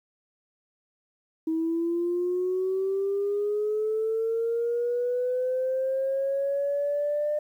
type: linear sweep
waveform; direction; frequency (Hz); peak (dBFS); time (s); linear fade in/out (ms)
sine; up; 319.2 to 600; -23; 1.47-7.39; 5
effects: tanh soft clip ceiling -19 dBFS + 10-bit